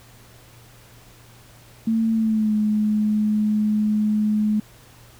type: tone with pitch glide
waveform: sine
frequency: 224.4 to 212.4 Hz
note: A3 to G#3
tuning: +34 to +39 cents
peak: -17 dBFS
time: 1.87-4.6 s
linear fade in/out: 5 ms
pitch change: -95 cents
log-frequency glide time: 2.13-2.55 s
effects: added 118 Hz sine -50 dBFS peak until 5.19 s + pink hiss -50 dBFS RMS until 5.19 s